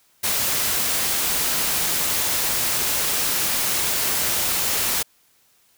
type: noise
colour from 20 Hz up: white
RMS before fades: -22 dBFS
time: 0.23-5.03 s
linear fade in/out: 10 ms
effects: white hiss -60 dBFS RMS until 5.77 s